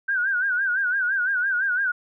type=tone with vibrato; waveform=sine; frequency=1525 Hz; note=G6; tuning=48 cents flat; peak=-20 dBFS; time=0.08-1.92 s; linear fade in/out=10 ms; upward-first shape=sine; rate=5.9 Hz; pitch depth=110 cents each way; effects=none